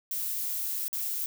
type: noise with dropouts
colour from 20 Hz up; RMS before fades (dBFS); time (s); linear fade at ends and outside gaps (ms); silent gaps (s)
violet; -32; 0.11-1.26; 1; 0.881-0.929
effects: none